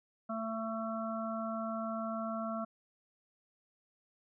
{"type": "harmonic tone", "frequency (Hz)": 223.3, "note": "A3", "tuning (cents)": 26, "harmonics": [1, 3, 5, 6], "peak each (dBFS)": [-38, -39, -44, -42], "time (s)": [0.29, 2.65], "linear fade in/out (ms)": 10, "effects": []}